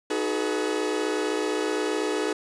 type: chord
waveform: 40% pulse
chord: G# minor seventh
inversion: second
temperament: equal with one note detuned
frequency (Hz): 311.1 / 370 / 425.7 / 493.9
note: D#4 / F#4 / G#4 / B4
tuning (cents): 0 / 0 / +43 / 0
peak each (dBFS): -29 / -31 / -27 / -32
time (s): 0.1-2.33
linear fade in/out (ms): 5
effects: resampled to 22050 Hz + 9-bit